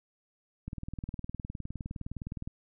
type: click train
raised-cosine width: 5 ms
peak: -25 dBFS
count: 36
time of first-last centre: 0.68-2.475 s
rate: 19.5 Hz
effects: none